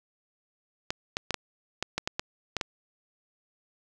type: clicks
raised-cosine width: 0.2 ms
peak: -11 dBFS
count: 10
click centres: 0.905 / 1.169 / 1.307 / 1.343 / 1.826 / 1.98 / 2.075 / 2.195 / 2.567 / 2.612 s
effects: none